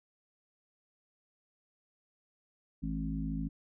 harmonic tone with a mistuned harmonic, 53.8 Hz, A1, 38 cents flat, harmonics 1 / 3 / 4 / 5, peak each -38 / -37 / -40 / -38 dBFS, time 2.82-3.49 s, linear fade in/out 20 ms, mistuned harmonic 3, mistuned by +16 cents, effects none

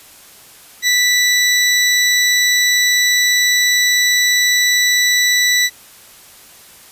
20% pulse tone, 1971 Hz, B6, 4 cents flat, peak -6 dBFS, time 0.82-5.7 s, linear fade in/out 50 ms, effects white hiss -42 dBFS RMS until 6.91 s + resampled to 32000 Hz

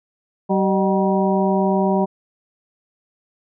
harmonic tone with a mistuned harmonic, 191.6 Hz, G3, 39 cents flat, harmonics 1 / 2 / 3 / 4 / 5, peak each -18 / -21 / -23 / -24 / -25 dBFS, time 0.49-2.06 s, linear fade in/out 20 ms, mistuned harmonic 3, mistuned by +94 cents, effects none

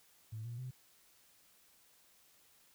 sine tone with pitch steps, 110 / 118.58 / 127.83 Hz, A2 / A#2 / C3, 0 / +30 / -40 cents, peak -40 dBFS, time 0.32-0.71 s, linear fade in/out 10 ms, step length 130 ms, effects tanh soft clip ceiling -36 dBFS + white hiss -67 dBFS RMS until 2.74 s

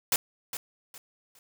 white noise with echo, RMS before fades -24 dBFS, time 0.12-0.16 s, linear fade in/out 2 ms, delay 410 ms, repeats 3, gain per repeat -11 dB, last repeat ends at 1.39 s, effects none

